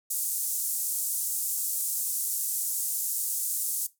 pink band-pass noise, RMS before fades -30 dBFS, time 0.1-3.87 s, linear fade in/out 10 ms, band 7800 to 16000 Hz, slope 24 dB/octave, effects noise-tail reverb RT60 0.2 s tail -18 dB re dry

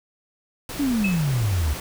pink noise, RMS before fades -33 dBFS, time 0.69-1.8 s, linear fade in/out 2 ms
sine exponential sweep, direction down, 297 to 69.3 Hz, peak -19 dBFS, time 0.79-1.74 s, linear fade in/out 10 ms
sine tone with exponential decay, 2590 Hz, E7, 31 cents flat, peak -21 dBFS, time 1.04-1.27 s, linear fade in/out 5 ms, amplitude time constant 48 ms
effects none

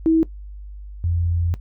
sine tone pair in turn, 323.4 / 85.66 Hz, E4 / F2, -33 / -33 cents, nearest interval octave + major seventh, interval 2300 cents, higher first, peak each -12 / -18 dBFS, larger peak first, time 0.06-0.23 / 1.04-1.54 s, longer second, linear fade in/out 0 ms, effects noise-tail reverb RT60 0.1 s tail -17 dB re dry + added 50 Hz sine -33 dBFS peak until 1.6 s

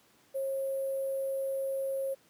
sine tone with sample-and-hold, 540 Hz, C#5, 45 cents flat, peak -30 dBFS, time 0.34-2.15 s, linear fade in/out 20 ms, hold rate 11025 Hz, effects pink hiss -64 dBFS RMS until 2.29 s + high-pass 150 Hz 12 dB/octave

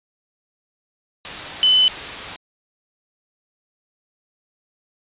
sine tone in noise, 3021 Hz, F#7, 35 cents sharp, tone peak -11 dBFS, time 1.63-1.88 s, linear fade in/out 0 ms, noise white, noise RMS -29 dBFS, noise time 1.25-2.36 s, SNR +15 dB, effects resampled to 8000 Hz

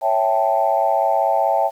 sine chord, A dominant seventh, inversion first, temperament equal, 554.4 / 659.3 / 784 / 880 Hz, C#5 / E5 / G5 / A5, 0 / 0 / 0 / 0 cents, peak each -22 / -19 / -19 / -21 dBFS, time 0.01-1.71 s, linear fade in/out 50 ms, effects tanh soft clip ceiling -4 dBFS + 8-bit

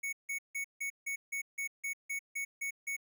square tone bursts, 2221 Hz, C#7, 3 cents sharp, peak -35 dBFS, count 12, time 0.03-2.966 s, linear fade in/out 10 ms, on 98 ms, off 160 ms, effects none

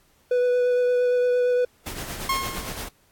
triangle tone with vibrato, 493.9 Hz, B4, in tune, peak -16 dBFS, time 0.31-1.65 s, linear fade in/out 5 ms, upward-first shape triangle, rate 8.7 Hz, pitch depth 12 cents each way
pink noise with tremolo, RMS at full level -31 dBFS, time 1.86-2.89 s, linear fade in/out 10 ms, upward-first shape sine, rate 8.7 Hz, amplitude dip 50%
sawtooth tone with exponential decay, 1075 Hz, C6, 47 cents sharp, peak -16 dBFS, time 2.29-2.89 s, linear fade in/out 5 ms, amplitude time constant 130 ms
effects pink hiss -61 dBFS RMS until 3.11 s + AAC 64 kbps

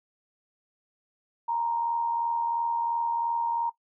sine tone with amplitude modulation, 932.3 Hz, A#5, in tune, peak -23 dBFS, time 1.48-3.7 s, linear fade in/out 10 ms, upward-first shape sine, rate 82.9 Hz, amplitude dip 40%, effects noise-tail reverb RT60 0.1 s tail -17 dB re dry

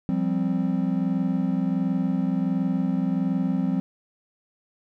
triangle chord, F suspended second, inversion none, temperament equal, 174.61 / 196 / 261.6 Hz, F3 / G3 / C4, 0 / 0 / 0 cents, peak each -24 dBFS, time 0.09-3.8 s, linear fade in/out 0 ms, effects none

